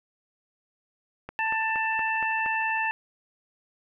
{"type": "click train", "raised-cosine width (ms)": 0.5, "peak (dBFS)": -21, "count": 6, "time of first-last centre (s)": [1.29, 2.461], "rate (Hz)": 4.27}
{"type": "harmonic tone", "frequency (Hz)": 887, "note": "A5", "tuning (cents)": 14, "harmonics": [1, 2, 3], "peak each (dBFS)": [-28, -28, -30], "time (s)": [1.39, 2.91], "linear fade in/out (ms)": 0}
{"effects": []}